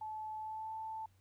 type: tone with pitch glide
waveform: sine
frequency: 866 to 881.1 Hz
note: A5 to A5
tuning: -28 to +2 cents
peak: -40 dBFS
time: 0.01-1.06 s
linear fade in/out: 5 ms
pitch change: +30 cents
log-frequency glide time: 0.38-0.73 s
effects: added 94 Hz sine -66 dBFS peak until 1.2 s + pink hiss -75 dBFS RMS until 1.2 s